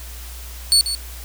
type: tone with echo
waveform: 30% pulse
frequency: 4435 Hz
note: C#8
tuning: in tune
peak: -8 dBFS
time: 0.72-0.81 s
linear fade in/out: 0 ms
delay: 140 ms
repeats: 1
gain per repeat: -10 dB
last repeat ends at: 0.95 s
effects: added 60 Hz sine -33 dBFS peak until 1.24 s + white hiss -39 dBFS RMS until 1.24 s